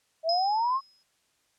sine exponential sweep, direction up, 631 to 1108.7 Hz, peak -23 dBFS, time 0.23-0.81 s, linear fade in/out 50 ms
sine tone with exponential decay, 5100 Hz, D#8, 42 cents sharp, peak -25 dBFS, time 0.29-1.03 s, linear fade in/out 1 ms, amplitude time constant 160 ms
effects white hiss -70 dBFS RMS until 1.58 s + low-pass 9000 Hz 12 dB/octave

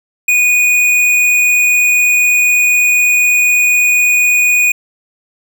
sine tone with tanh clipping, 2468 Hz, D#7, 15 cents flat, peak -9 dBFS, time 0.28-4.72 s, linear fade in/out 5 ms, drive 18 dB, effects none

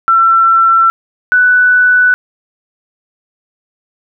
sine tone pair in turn, 1346 / 1488.9 Hz, E6 / F#6, +36 / +10 cents, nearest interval major second, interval 174 cents, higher second, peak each -5 dBFS, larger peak neither, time 0.08-0.9 / 1.32-2.14 s, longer neither, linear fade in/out 0 ms, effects none

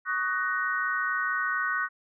sine chord, D# minor seventh, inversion third, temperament just, 1120.1 / 1244.5 / 1493.4 / 1866.8 Hz, C#6 / D#6 / F#6 / A#6, +18 / 0 / +16 / +2 cents, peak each -33 / -34 / -28 / -32 dBFS, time 0.05-1.89 s, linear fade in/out 50 ms, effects none

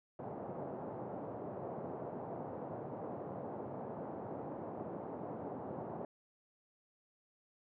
white band-pass noise, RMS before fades -44 dBFS, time 0.19-6.05 s, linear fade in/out 2 ms, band 110 to 770 Hz, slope 24 dB/octave, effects none

